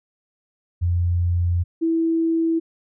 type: tone pair in turn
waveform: sine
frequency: 87.31 / 328.1 Hz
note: F2 / E4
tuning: 0 / -8 cents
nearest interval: octave + major seventh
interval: 2292 cents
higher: second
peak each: -17 dBFS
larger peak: neither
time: 0.81-1.64 / 1.81-2.6 s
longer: first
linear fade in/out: 20 ms
effects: none